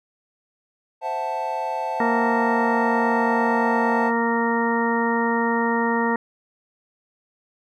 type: chord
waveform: triangle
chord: F# half-diminished seventh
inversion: second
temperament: equal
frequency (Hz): 523.3 / 659.3 / 740 / 880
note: C5 / E5 / F#5 / A5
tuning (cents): 0 / 0 / 0 / 0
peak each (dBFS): -30 / -29 / -29 / -24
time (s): 1.01-4.12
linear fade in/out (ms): 50
type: harmonic tone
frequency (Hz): 232.2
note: A#3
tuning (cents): -7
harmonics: 1 / 2 / 3 / 4 / 5 / 6 / 8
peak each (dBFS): -23 / -25 / -34 / -24 / -32 / -32 / -27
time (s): 2-6.16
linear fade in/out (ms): 2
effects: none